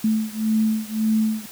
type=beating tone pair; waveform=sine; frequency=217.9 / 219.7 Hz; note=A3 / A3; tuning=-17 / -2 cents; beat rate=1.8 Hz; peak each=-21 / -22 dBFS; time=0.04-1.46 s; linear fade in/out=5 ms; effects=white hiss -40 dBFS RMS until 1.51 s